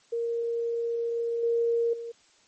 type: tone with level steps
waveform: sine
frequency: 466.2 Hz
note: A#4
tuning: in tune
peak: -26 / -22 / -34 dBFS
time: 0.12-2.12 s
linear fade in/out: 10 ms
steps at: 1.43 / 1.93 s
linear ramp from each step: 5 ms
effects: white hiss -61 dBFS RMS until 2.47 s + MP3 32 kbps